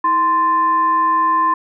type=tone with frequency modulation; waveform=sine; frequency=1041 Hz; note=C6; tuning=9 cents flat; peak=-12 dBFS; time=0.04-1.54 s; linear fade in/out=5 ms; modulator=720 Hz; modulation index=0.33; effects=none